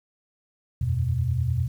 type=chord; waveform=sine; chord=E suspended second; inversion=none; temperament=equal; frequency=82.41 / 92.5 / 123.47 Hz; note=E2 / F#2 / B2; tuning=0 / 0 / 0 cents; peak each=-27 / -28 / -24 dBFS; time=0.81-1.68 s; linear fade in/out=5 ms; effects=9-bit